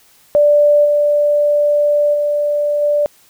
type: tone with level steps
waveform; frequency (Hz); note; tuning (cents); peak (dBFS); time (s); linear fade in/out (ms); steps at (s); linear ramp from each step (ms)
sine; 587.3; D5; 0; -7 / -10 / -13 / -11; 0.35-3.06; 0; 0.84 / 2.13 / 2.81; 20
effects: white hiss -50 dBFS RMS until 3.29 s